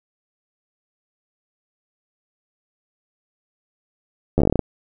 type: slowing click train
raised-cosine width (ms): 2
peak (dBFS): -4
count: 11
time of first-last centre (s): 4.38-4.593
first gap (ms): 11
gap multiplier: 1.14
effects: none